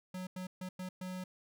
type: tone bursts at uneven times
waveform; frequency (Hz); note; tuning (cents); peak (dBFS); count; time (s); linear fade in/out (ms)
square; 184.1; F#3; -8; -40; 5; 0.14-0.27 / 0.36-0.47 / 0.61-0.69 / 0.79-0.89 / 1.01-1.24; 5
effects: none